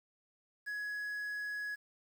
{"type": "tone with quantisation", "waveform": "triangle", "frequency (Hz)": 1678, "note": "G#6", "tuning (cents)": 17, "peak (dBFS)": -35, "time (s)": [0.66, 1.76], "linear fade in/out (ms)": 20, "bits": 10, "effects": []}